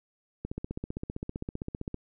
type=click train; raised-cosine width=3 ms; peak=-21 dBFS; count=24; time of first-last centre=0.45-1.944 s; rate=15.4 Hz; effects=none